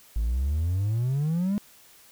triangle exponential sweep, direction up, 51.91 to 210 Hz, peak -20 dBFS, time 0.16-1.58 s, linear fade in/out 0 ms, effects tanh soft clip ceiling -17 dBFS + white hiss -54 dBFS RMS until 2.11 s

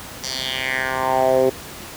10% pulse tone with band-pass filter sweep, 130.9 Hz, C3, 1 cent sharp, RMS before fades -20 dBFS, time 0.23-1.5 s, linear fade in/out 10 ms, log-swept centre 5600 to 410 Hz, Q 3.3, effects pink hiss -35 dBFS RMS until 1.96 s + high-pass 60 Hz 12 dB/octave

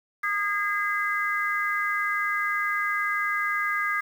harmonic tone, 409 Hz, G#4, 26 cents flat, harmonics 3 / 4 / 5, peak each -28 / -28 / -28 dBFS, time 0.23-4.01 s, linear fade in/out 10 ms, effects 8-bit

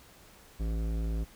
sine tone with hard clipping, 55 Hz, A1, in tune, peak -31 dBFS, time 0.59-1.25 s, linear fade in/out 20 ms, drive 15 dB, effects pink hiss -56 dBFS RMS until 1.35 s

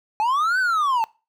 triangle linear two-way sweep, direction up then down, 832 to 1550 to 867 Hz, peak -16 dBFS, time 0.2-1.04 s, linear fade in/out 0 ms, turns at 0.59 s, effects noise-tail reverb RT60 0.3 s tail -22 dB re dry

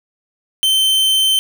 45% pulse tone, 3096 Hz, G7, 22 cents flat, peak -11 dBFS, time 0.63-1.39 s, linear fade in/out 0 ms, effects none

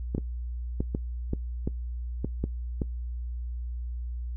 clicks, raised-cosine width 3 ms, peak -15 dBFS, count 9, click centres 0.149 / 0.181 / 0.805 / 0.949 / 1.334 / 1.675 / 2.246 / 2.44 / 2.818 s, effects noise-tail reverb RT60 0.1 s tail -20 dB re dry + added 60 Hz sine -31 dBFS peak until 4.36 s

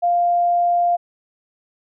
sine tone, 698.5 Hz, F5, in tune, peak -14 dBFS, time 0.02-0.97 s, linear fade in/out 20 ms, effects none

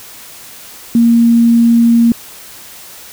sine tone, 233.1 Hz, A#3, in tune, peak -5 dBFS, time 0.95-2.12 s, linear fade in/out 2 ms, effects white hiss -34 dBFS RMS until 3.12 s

